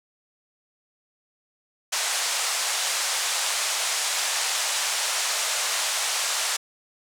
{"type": "band-pass noise", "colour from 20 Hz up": "white", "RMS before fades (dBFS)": -26, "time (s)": [1.92, 6.57], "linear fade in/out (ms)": 10, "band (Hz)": [590, 8800], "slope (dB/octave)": 24, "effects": []}